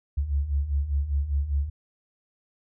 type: beating tone pair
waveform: sine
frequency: 67.5 / 72.5 Hz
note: C#2 / D2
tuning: -45 / -22 cents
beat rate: 5 Hz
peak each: -29 / -24 dBFS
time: 0.17-1.7 s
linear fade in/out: 10 ms
effects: none